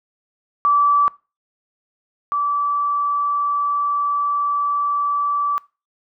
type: tone pair in turn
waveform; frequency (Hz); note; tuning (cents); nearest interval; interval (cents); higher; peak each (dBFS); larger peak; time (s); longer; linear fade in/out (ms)
sine; 1157 / 1157; D6 / D6; -26 / -26; unison; 0; neither; -12 / -17; first; 0.65-1.08 / 2.32-5.58; second; 0
effects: noise-tail reverb RT60 0.3 s tail -22 dB re dry